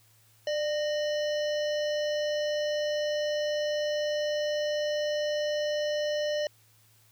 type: harmonic tone with a mistuned harmonic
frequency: 596 Hz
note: D5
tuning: 25 cents sharp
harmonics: 1 / 3 / 5 / 7 / 9 / 10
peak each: -27 / -39 / -39 / -45 / -44 / -48 dBFS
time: 0.47-6.47 s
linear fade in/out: 2 ms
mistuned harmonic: 3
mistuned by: +60 cents
effects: added 110 Hz sine -63 dBFS peak until 7.11 s + white hiss -63 dBFS RMS until 7.11 s